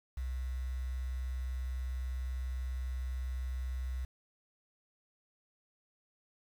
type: tone with quantisation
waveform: sine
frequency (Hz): 63.7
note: C2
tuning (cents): -46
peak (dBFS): -34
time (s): 0.17-4.05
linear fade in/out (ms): 5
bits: 9
effects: none